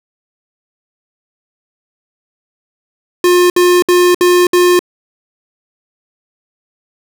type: tone bursts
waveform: square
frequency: 356.1 Hz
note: F4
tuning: 34 cents sharp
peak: -7 dBFS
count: 5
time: 3.24-4.792 s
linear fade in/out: 2 ms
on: 260 ms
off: 63 ms
effects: none